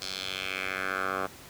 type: tone with band-pass filter sweep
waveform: 10% pulse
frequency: 94.8 Hz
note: F#2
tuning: 43 cents sharp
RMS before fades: -33 dBFS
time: 0.01-1.27 s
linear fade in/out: 10 ms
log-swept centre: 4800 to 1000 Hz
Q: 2.5
effects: pink hiss -48 dBFS RMS until 1.49 s + high-pass 60 Hz 12 dB/octave